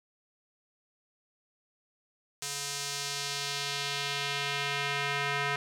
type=tone with band-pass filter sweep; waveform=square; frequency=141.9 Hz; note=C#3; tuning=41 cents sharp; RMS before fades=-33 dBFS; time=2.42-5.56 s; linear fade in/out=2 ms; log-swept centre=7000 to 1900 Hz; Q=1.2; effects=none